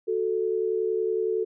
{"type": "tone pair together", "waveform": "sine", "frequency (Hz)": [369.2, 440], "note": ["F#4", "A4"], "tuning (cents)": [-4, 0], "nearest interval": "minor third", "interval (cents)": 304, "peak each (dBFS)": [-27, -25], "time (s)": [0.07, 1.45], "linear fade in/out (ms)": 20, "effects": []}